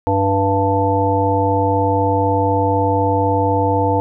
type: harmonic tone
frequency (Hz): 98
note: G2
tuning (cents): 0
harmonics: 1 / 3 / 5 / 7 / 9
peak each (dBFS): -19 / -21 / -19 / -23 / -18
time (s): 0.07-4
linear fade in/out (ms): 0
effects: none